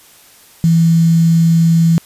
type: tone with quantisation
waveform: sine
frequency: 165.5 Hz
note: E3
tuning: 7 cents sharp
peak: -7 dBFS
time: 0.64-1.98 s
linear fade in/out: 0 ms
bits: 5
effects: white hiss -44 dBFS RMS until 2.05 s + resampled to 32000 Hz